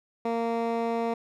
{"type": "tone with band-pass filter", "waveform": "15% pulse", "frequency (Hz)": 231.1, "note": "A#3", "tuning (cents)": -15, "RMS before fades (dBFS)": -28, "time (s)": [0.25, 1.14], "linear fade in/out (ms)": 5, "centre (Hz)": 500, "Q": 0.59, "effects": []}